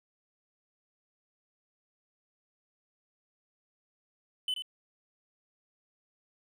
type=tone with echo; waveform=triangle; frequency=3021 Hz; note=F#7; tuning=35 cents sharp; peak=-27 dBFS; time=4.48-4.54 s; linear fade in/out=2 ms; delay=82 ms; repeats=1; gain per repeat=-7 dB; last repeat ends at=4.622 s; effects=none

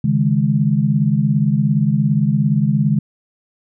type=chord; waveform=sine; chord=C# suspended second; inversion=none; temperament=just; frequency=138.59 / 155.92 / 207.9 Hz; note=C#3 / D#3 / G#3; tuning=0 / +4 / +2 cents; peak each=-17 dBFS; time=0.04-2.99 s; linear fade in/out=5 ms; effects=none

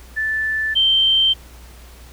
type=tone pair in turn; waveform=sine; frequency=1756 / 3129 Hz; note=A6 / G7; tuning=-4 / -4 cents; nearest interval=minor seventh; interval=1000 cents; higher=second; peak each=-18 / -12 dBFS; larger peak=second; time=0.16-0.75 / 0.75-1.34 s; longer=neither; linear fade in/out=20 ms; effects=added 60 Hz sine -40 dBFS peak until 2.12 s + pink hiss -46 dBFS RMS until 2.12 s

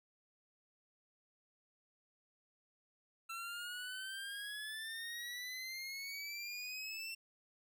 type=exponential sweep; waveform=25% pulse; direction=up; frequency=1341 to 2708 Hz; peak=-39 dBFS; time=3.29-7.15 s; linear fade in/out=10 ms; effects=none

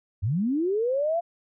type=linear sweep; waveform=sine; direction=up; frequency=84.2 to 698.5 Hz; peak=-22 dBFS; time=0.22-1.21 s; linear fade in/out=20 ms; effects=none

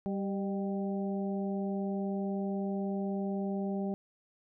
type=harmonic tone with a mistuned harmonic; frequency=196 Hz; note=G3; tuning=in tune; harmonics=1 / 2 / 3 / 4; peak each=-32 / -38 / -42 / -44 dBFS; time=0.06-3.94 s; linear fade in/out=0 ms; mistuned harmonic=3; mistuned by=+48 cents; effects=none

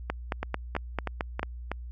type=two click trains; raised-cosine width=0.5 ms; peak=-13 / -15 dBFS; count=7 / 5; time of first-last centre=0.1-1.43 / 0.43-1.716 s; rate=4.51 / 3.11 Hz; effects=added 60 Hz sine -37 dBFS peak until 1.91 s

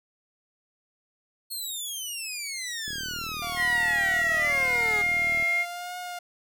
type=exponential sweep; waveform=15% pulse; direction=down; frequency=4332 to 403.9 Hz; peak=-25 dBFS; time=1.5-5.03 s; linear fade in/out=20 ms
type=click train; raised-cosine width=3 ms; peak=-30 dBFS; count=100; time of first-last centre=2.88-5.425 s; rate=38.9 Hz
type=tone with vibrato; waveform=sawtooth; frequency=698.5 Hz; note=F5; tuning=in tune; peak=-30 dBFS; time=3.42-6.19 s; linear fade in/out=5 ms; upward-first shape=triangle; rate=0.88 Hz; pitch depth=56 cents each way
type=tone with pitch glide; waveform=sine; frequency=1917 to 2127 Hz; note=A#6 to C7; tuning=+48 to +28 cents; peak=-22 dBFS; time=3.56-5.66 s; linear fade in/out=50 ms; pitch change=+180 cents; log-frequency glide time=4.37-4.54 s
effects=none

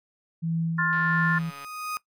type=tone with tremolo; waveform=sine; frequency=164.81 Hz; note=E3; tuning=in tune; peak=-23 dBFS; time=0.42-1.51 s; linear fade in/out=20 ms; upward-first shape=sine; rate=1.5 Hz; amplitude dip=55%
type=tone with exponential growth; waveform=35% pulse; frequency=1244.5 Hz; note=D#6; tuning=in tune; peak=-26 dBFS; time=0.77-1.97 s; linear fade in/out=0 ms; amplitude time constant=260 ms
type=harmonic tone; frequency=352.6 Hz; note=F4; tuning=17 cents sharp; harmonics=3 / 4 / 5; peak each=-29 / -27 / -25 dBFS; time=0.78-1.39 s; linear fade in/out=10 ms
type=click train; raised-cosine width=0.3 ms; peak=-28 dBFS; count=102; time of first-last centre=0.93-1.646 s; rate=141 Hz
effects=noise-tail reverb RT60 0.1 s tail -19 dB re dry

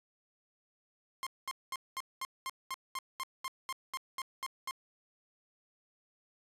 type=tone bursts; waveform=sawtooth; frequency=1059 Hz; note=C6; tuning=21 cents sharp; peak=-32 dBFS; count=15; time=1.23-4.71 s; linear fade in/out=0 ms; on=36 ms; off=210 ms; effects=resampled to 32000 Hz

